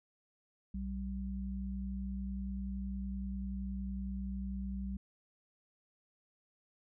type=tone pair together; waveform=sine; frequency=61.2 / 194.3 Hz; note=B1 / G3; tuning=-15 / -15 cents; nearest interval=octave + minor sixth; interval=2000 cents; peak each=-39 / -39 dBFS; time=0.74-4.97 s; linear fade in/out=5 ms; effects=none